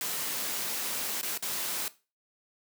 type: noise with dropouts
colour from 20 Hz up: white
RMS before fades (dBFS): -33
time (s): 0.01-1.88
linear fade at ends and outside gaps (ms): 1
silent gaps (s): 1.213-1.23 / 1.376-1.425
effects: noise-tail reverb RT60 0.3 s tail -17 dB re dry + high-pass 150 Hz 12 dB/octave